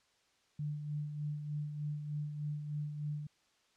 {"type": "tone with tremolo", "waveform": "sine", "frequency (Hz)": 148.6, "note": "D3", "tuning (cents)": 21, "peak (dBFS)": -34, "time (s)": [0.59, 3.27], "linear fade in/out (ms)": 5, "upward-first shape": "sine", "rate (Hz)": 3.3, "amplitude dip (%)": 50, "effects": ["white hiss -72 dBFS RMS until 3.76 s", "low-pass 6000 Hz 12 dB/octave"]}